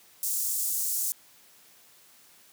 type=high-pass noise; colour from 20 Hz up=pink; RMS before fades=-29 dBFS; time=0.23-1.12 s; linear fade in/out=0 ms; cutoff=7000 Hz; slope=24 dB/octave; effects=white hiss -57 dBFS RMS until 2.52 s + high-pass 100 Hz 12 dB/octave